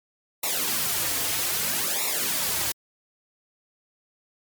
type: noise with flanger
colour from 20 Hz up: white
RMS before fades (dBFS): -26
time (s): 0.43-2.72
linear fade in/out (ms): 5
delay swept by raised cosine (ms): 0.63 to 5.23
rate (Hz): 0.62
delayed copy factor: -0.95
effects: MP3 96 kbps